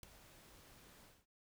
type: noise with ADSR envelope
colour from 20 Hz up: pink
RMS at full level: -45 dBFS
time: 0.03-1.26 s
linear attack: 3 ms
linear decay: 4 ms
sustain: -17 dB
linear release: 220 ms
effects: none